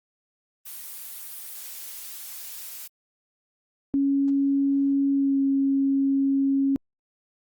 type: noise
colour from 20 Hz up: blue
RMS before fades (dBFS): -38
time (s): 0.65-2.88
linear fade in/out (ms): 20
type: tone with pitch glide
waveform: sine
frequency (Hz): 277.2 to 273.7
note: C#4 to C#4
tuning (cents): 0 to -22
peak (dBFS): -19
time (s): 3.94-6.76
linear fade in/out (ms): 0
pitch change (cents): -22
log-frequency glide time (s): 5.13-5.39
effects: Opus 32 kbps